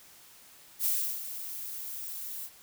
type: noise with ADSR envelope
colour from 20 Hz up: violet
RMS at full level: -27 dBFS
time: 0.79-2.5 s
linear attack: 61 ms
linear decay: 350 ms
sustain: -12 dB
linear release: 57 ms
effects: white hiss -55 dBFS RMS until 2.62 s